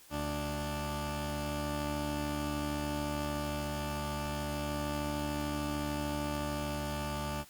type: tone pair together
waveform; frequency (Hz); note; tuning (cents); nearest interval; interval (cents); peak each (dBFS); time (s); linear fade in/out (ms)
15% pulse; 73.42 / 294; D2 / D4; 0 / +2; 2 octaves; 2402; -30 / -30; 0.1-7.45; 50
effects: white hiss -57 dBFS RMS until 7.49 s + Opus 48 kbps